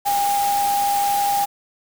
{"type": "tone in noise", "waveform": "sine", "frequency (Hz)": 807, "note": "G#5", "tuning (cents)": -50, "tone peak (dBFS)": -17, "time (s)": [0.05, 1.46], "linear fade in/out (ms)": 20, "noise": "white", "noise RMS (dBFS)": -28, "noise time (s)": [0.05, 1.46], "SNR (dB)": 8, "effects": []}